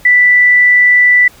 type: tone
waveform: sine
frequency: 1975.5 Hz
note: B6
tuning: in tune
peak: -4 dBFS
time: 0.05-1.28 s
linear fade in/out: 5 ms
effects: pink hiss -41 dBFS RMS until 1.4 s